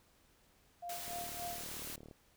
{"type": "tone with tremolo", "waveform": "sine", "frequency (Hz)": 698.5, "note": "F5", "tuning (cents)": 0, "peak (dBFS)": -40, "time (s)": [0.82, 1.64], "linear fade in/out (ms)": 10, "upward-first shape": "sine", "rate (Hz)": 3.5, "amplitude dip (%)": 80}
{"type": "noise", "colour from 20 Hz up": "white", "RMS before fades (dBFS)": -45, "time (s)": [0.89, 1.96], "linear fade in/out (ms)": 5}
{"type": "click train", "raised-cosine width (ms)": 2, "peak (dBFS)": -39, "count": 40, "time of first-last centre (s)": [1.08, 2.112], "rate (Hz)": 37.8}
{"effects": ["pink hiss -69 dBFS RMS until 2.36 s"]}